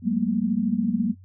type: tone cluster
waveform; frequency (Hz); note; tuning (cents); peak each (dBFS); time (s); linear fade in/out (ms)
sine; 184.7 / 204.1 / 222.4 / 236.4; F#3 / G#3 / A3 / A#3; -3 / -30 / +19 / +24; -27 / -26 / -29 / -24; 0.02-1.15; 50
effects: noise-tail reverb RT60 0.1 s tail -17 dB re dry + added 93 Hz sine -45 dBFS peak until 1.24 s